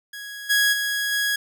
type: tone with level steps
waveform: sawtooth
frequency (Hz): 1661.2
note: G#6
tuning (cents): 0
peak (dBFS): -30 / -13 / -19 / -17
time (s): 0.13-1.36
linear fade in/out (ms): 5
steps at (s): 0.49 / 0.72 / 1.11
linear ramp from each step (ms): 20
effects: none